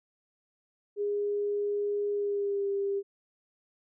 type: tone with pitch glide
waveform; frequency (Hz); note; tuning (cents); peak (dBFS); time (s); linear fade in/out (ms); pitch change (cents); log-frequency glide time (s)
sine; 410 to 397.9; G#4 to G4; -22 to +26; -27; 0.96-3.03; 50; -52; 2.11-2.69
effects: none